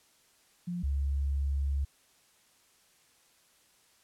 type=tone pair in turn; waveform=sine; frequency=175.8 / 69.63 Hz; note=F3 / C#2; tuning=+12 / +8 cents; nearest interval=octave + major third; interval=1604 cents; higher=first; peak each=-32 / -27 dBFS; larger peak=second; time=0.67-0.83 / 0.83-1.85 s; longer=second; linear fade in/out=10 ms; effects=white hiss -65 dBFS RMS until 4.03 s + low-pass 11000 Hz 12 dB/octave